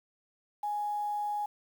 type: tone with quantisation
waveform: sine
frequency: 830.6 Hz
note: G#5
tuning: in tune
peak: -30 dBFS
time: 0.63-1.46 s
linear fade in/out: 5 ms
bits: 9
effects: none